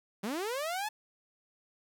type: linear sweep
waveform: sawtooth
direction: up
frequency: 184.1 to 878 Hz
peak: -29 dBFS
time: 0.23-0.89 s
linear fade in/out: 10 ms
effects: 11-bit